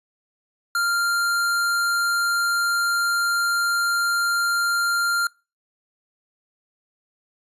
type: tone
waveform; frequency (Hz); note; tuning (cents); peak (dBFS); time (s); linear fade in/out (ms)
square; 1393; F6; -5; -20; 0.75-5.27; 2
effects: noise-tail reverb RT60 0.3 s tail -24 dB re dry + resampled to 32000 Hz